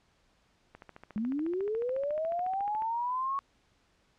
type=click train; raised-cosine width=0.5 ms; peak=-32 dBFS; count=30; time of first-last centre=0.75-2.821 s; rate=14 Hz
type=linear sweep; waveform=sine; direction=up; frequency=204.2 to 1113 Hz; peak=-29 dBFS; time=1.16-3.39 s; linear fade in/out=0 ms
effects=pink hiss -69 dBFS RMS until 4.18 s + low-pass 6000 Hz 12 dB/octave